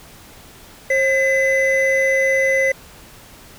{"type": "tone pair together", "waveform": "triangle", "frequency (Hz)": [535.3, 2021], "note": ["C5", "B6"], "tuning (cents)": [39, 39], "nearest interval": "octave + major seventh", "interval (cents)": 2300, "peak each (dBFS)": -15, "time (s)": [0.9, 2.72], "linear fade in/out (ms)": 5, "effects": ["pink hiss -43 dBFS RMS until 3.58 s"]}